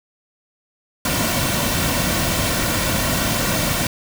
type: noise with comb filter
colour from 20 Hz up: pink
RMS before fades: -20 dBFS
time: 1.05-3.87 s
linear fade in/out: 2 ms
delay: 2.4 ms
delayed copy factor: -0.55
effects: none